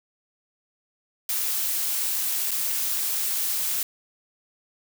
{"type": "noise with dropouts", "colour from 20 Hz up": "blue", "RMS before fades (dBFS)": -26, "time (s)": [1.29, 3.83], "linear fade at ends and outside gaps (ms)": 2, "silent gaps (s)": [2.509, 2.515], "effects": []}